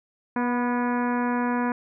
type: harmonic tone with a mistuned harmonic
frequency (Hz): 243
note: B3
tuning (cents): -28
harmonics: 1 / 2 / 3 / 4 / 5 / 6 / 7 / 8 / 9 / 10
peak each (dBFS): -24 / -32 / -34 / -29 / -39 / -36 / -36 / -45 / -44 / -47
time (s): 0.36-1.72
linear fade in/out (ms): 2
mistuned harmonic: 4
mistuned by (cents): +22
effects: none